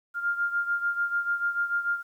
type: beating tone pair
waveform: sine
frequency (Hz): 1400 / 1406.8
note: F6 / F6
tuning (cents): +4 / +12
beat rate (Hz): 6.8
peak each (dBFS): -26 / -31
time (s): 0.14-2.03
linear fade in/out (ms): 50
effects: 10-bit